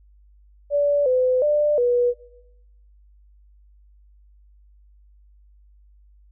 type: tone with pitch steps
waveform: sine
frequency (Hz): 577 / 508 / 594 / 486.4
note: D5 / B4 / D5 / B4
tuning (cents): -31 / +49 / +20 / -26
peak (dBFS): -16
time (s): 0.7-2.14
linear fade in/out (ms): 50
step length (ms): 360
effects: noise-tail reverb RT60 0.9 s tail -19 dB re dry + added 50 Hz sine -50 dBFS peak until 6.31 s